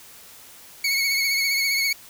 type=tone with vibrato; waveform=25% pulse; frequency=2207 Hz; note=C#7; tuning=8 cents flat; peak=-16 dBFS; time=0.84-1.93 s; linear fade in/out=5 ms; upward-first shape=triangle; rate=15 Hz; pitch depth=43 cents each way; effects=white hiss -46 dBFS RMS until 2.09 s